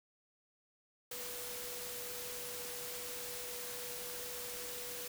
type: tone in noise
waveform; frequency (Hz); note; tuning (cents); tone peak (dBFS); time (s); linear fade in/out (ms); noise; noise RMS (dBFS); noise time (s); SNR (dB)
sine; 489.6; B4; -15; -49; 1.11-5.08; 5; white; -44; 1.11-5.08; -8
effects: none